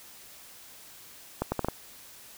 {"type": "accelerating click train", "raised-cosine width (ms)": 1, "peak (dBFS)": -13, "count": 5, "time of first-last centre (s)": [1.42, 1.685], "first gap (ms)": 100, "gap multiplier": 0.73, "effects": ["white hiss -50 dBFS RMS until 2.37 s"]}